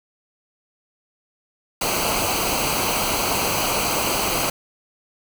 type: noise with comb filter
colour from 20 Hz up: pink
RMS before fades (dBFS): -22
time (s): 1.81-4.5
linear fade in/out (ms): 5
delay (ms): 0.56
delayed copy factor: -0.7
effects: none